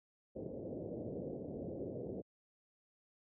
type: low-pass noise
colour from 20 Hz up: white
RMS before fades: -43 dBFS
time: 0.35-2.22 s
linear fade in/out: 20 ms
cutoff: 570 Hz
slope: 48 dB/octave
effects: high-pass 100 Hz 12 dB/octave